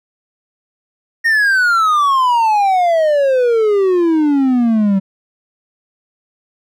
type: exponential sweep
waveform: triangle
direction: down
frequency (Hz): 1864.7 to 190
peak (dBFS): -8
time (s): 1.24-5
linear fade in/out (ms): 20
effects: none